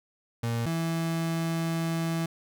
35% pulse tone pair in turn, 116.54 / 164.81 Hz, A#2 / E3, 0 / 0 cents, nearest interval tritone, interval 600 cents, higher second, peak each -25 dBFS, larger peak neither, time 0.43-0.66 / 0.66-2.26 s, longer second, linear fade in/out 5 ms, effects none

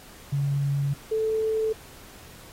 sine tone pair in turn, 140.7 / 439.3 Hz, C#3 / A4, +26 / -3 cents, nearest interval octave + minor sixth, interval 1971 cents, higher second, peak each -22 dBFS, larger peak neither, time 0.32-0.94 / 1.11-1.73 s, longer neither, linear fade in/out 10 ms, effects pink hiss -48 dBFS RMS until 2.52 s + AAC 48 kbps

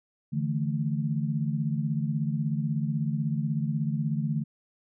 sine chord, D suspended second, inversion none, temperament equal with one note detuned, 146.83 / 163.11 / 220 Hz, D3 / E3 / A3, 0 / -18 / 0 cents, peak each -28 / -31 / -31 dBFS, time 0.32-4.44 s, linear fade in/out 20 ms, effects none

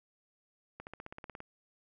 accelerating click train, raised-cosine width 0.5 ms, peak -29 dBFS, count 11, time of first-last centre 0.8-1.404 s, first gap 69 ms, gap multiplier 0.97, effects none

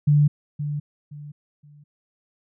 sine tone with echo, 147 Hz, D3, 2 cents sharp, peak -13 dBFS, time 0.07-0.28 s, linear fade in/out 10 ms, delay 520 ms, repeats 3, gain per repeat -11 dB, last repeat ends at 1.84 s, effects none

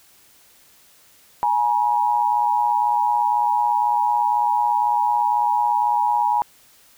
sine tone pair together, 839 / 957 Hz, G#5 / A#5, +17 / +45 cents, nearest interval major second, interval 228 cents, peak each -19 dBFS, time 1.43-6.42 s, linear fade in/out 0 ms, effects white hiss -53 dBFS RMS until 6.97 s

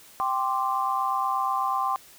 sine chord, G suspended fourth, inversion none, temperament equal, 784 / 1046.5 / 1174.7 Hz, G5 / C6 / D6, 0 / 0 / 0 cents, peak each -28 / -26 / -29 dBFS, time 0.2-1.96 s, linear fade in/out 0 ms, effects white hiss -51 dBFS RMS until 2.18 s

